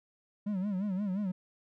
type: tone with vibrato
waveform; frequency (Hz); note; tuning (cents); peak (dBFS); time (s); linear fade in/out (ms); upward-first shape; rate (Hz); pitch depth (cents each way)
triangle; 196; G3; 0; -28; 0.46-1.32; 10; sine; 5.7; 130
effects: none